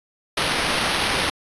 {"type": "noise with sample-and-hold", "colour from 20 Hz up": "white", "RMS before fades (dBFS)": -22, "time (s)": [0.37, 1.3], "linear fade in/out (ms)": 5, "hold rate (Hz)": 7350, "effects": ["resampled to 24000 Hz"]}